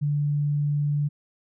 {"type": "tone", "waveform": "sine", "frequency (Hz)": 146.1, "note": "D3", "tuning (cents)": -9, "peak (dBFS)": -21, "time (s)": [0.01, 1.09], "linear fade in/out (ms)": 20, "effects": []}